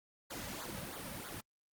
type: noise with flanger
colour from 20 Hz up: pink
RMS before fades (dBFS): -44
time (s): 0.3-1.41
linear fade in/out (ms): 10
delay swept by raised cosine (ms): 0.35 to 2.85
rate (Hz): 3.1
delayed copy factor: -0.8
effects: Opus 48 kbps